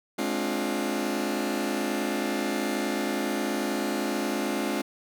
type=chord; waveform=sawtooth; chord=D half-diminished seventh; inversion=second; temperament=just; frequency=211.4 / 264.3 / 293.7 / 352.4 Hz; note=Ab3 / C4 / D4 / F4; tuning=+31 / +18 / 0 / +16 cents; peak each=-28 dBFS; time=0.18-4.82 s; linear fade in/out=10 ms; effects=none